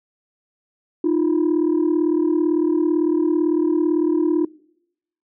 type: tone pair together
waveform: sine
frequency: 309.1 / 347 Hz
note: D#4 / F4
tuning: -11 / -11 cents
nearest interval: major second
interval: 200 cents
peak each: -17 dBFS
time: 1.04-4.45 s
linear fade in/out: 5 ms
effects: noise-tail reverb RT60 0.8 s tail -23 dB re dry + tanh soft clip ceiling -12 dBFS